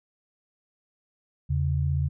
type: tone pair together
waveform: sine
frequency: 82.41 / 138.59 Hz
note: E2 / C#3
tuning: 0 / 0 cents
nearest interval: major sixth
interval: 900 cents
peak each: -25 dBFS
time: 1.49-2.09 s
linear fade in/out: 20 ms
effects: none